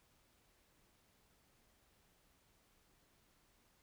silence, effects pink hiss -73 dBFS RMS until 3.82 s

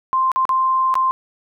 sine tone with dropouts, 1046.5 Hz, C6, in tune, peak -14 dBFS, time 0.13-1.11 s, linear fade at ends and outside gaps 0 ms, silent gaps 0.317-0.36 / 0.453-0.492 / 0.941-0.954 s, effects none

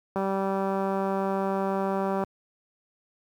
click train, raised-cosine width 1 ms, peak -15 dBFS, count 404, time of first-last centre 0.16-2.237 s, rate 194 Hz, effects high-pass 80 Hz 12 dB/octave + 9-bit

